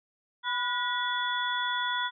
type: tone cluster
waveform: sine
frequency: 989 / 1452 / 1928 / 3425 Hz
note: B5 / F#6 / B6 / A7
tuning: +2 / -33 / -42 / -47 cents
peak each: -31 / -32 / -37 / -33 dBFS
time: 0.43-2.11 s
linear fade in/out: 50 ms
effects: none